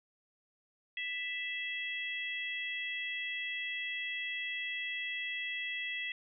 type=harmonic tone; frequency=660 Hz; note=E5; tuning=2 cents sharp; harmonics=3 / 4 / 5; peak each=-38 / -40 / -42 dBFS; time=0.97-6.12 s; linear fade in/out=2 ms; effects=none